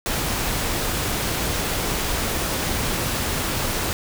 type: noise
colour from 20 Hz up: pink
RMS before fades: -24 dBFS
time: 0.06-3.93 s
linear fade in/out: 0 ms
effects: none